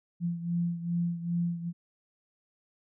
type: beating tone pair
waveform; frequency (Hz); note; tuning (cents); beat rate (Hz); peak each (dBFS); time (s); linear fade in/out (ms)
sine; 171.2 / 173.7; F3 / F3; -34 / -9; 2.5; -29 / -34; 0.2-1.73; 50
effects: none